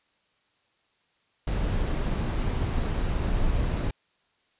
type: noise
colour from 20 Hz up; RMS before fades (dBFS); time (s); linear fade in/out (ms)
brown; -26; 1.47-3.91; 5
effects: white hiss -69 dBFS RMS until 4.59 s + resampled to 8000 Hz